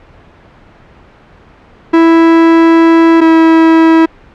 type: tone pair in turn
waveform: 45% pulse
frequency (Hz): 329.6 / 325.1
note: E4 / E4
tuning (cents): 0 / -24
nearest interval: unison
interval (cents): 24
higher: first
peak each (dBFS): -3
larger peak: neither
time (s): 1.93-3.21 / 3.21-4.06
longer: first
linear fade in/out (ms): 10
effects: pink hiss -40 dBFS RMS until 4.34 s + low-pass 2000 Hz 12 dB/octave